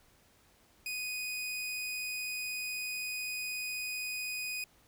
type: tone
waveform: sawtooth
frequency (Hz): 2489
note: D#7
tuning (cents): 0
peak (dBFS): -32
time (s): 0.86-4.64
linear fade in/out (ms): 2
effects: pink hiss -65 dBFS RMS until 4.87 s